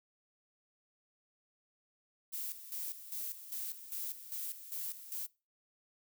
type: noise with tremolo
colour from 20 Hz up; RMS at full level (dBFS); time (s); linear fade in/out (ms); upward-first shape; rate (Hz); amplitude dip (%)
violet; -40; 2.32-5.27; 20; square; 2.5; 70
effects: noise-tail reverb RT60 0.3 s tail -23 dB re dry